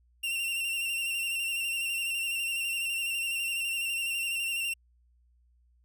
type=tone with vibrato; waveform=45% pulse; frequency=2745 Hz; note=F7; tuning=31 cents flat; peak=-29 dBFS; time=0.23-4.74 s; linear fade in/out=10 ms; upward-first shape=square; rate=12 Hz; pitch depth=26 cents each way; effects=added 60 Hz sine -62 dBFS peak until 5.84 s